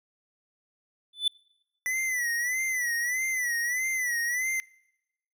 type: tone with exponential growth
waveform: triangle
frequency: 3500 Hz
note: A7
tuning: 10 cents flat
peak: -17 dBFS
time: 1.13-1.28 s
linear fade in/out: 5 ms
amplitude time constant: 32 ms
type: tone with vibrato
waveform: square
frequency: 1975.5 Hz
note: B6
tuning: in tune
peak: -27 dBFS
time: 1.86-4.6 s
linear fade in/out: 0 ms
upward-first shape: sine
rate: 1.6 Hz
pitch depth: 100 cents each way
effects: noise-tail reverb RT60 0.9 s tail -25 dB re dry